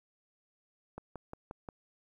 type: click train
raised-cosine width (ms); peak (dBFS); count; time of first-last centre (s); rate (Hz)
1; -28; 5; 0.98-1.688; 5.65
effects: 11-bit